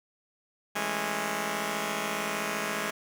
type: chord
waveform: 5% pulse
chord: A major seventh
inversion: second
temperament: just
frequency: 165 / 206.2 / 220 / 275 Hz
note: E3 / G#3 / A3 / C#4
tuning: +2 / -12 / 0 / -14 cents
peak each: -27 / -21 / -26 / -27 dBFS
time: 0.75-2.91 s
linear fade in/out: 10 ms
effects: none